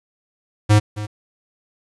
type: tone with echo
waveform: square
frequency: 105.4 Hz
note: G#2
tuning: 26 cents sharp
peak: -10 dBFS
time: 0.69-0.8 s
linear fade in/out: 20 ms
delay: 270 ms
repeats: 1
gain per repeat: -15 dB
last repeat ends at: 1.07 s
effects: resampled to 24000 Hz + 8-bit